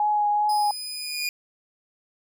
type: tone with vibrato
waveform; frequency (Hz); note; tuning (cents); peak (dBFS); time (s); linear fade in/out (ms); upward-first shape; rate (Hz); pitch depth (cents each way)
sine; 835; G#5; +9; -19; 0-0.71; 2; triangle; 2.6; 17
type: tone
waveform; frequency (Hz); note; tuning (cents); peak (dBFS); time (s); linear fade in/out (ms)
sawtooth; 5010; D#8; +11; -29; 0.49-1.28; 5
type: tone with exponential growth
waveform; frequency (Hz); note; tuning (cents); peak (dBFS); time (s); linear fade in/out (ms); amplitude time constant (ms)
25% pulse; 2431; D#7; -41; -20; 0.5-1.29; 1; 170
effects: none